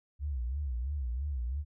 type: tone with vibrato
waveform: sine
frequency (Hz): 66.1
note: C2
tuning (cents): +18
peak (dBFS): -31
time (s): 0.19-1.65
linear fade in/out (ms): 50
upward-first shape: sine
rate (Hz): 3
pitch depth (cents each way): 200
effects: none